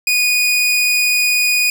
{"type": "tone", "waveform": "sawtooth", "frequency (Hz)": 2469, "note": "D#7", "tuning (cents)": -14, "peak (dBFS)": -9, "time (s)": [0.07, 1.7], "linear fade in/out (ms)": 2, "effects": []}